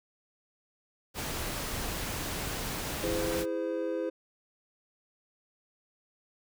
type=noise; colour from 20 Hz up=pink; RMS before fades=-35 dBFS; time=1.14-3.46 s; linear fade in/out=50 ms
type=chord; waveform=triangle; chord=E augmented; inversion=none; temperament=just; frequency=329.6 / 412 / 515 Hz; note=E4 / G#4 / B#4; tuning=0 / -14 / -28 cents; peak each=-32 / -35 / -31 dBFS; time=3.03-4.1 s; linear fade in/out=10 ms
effects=none